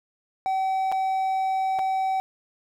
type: tone with dropouts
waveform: triangle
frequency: 764 Hz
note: G5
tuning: 45 cents flat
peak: -20 dBFS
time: 0.46-2.2 s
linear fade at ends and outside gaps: 0 ms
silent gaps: 0.917-0.923 / 1.788-1.792 s
effects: none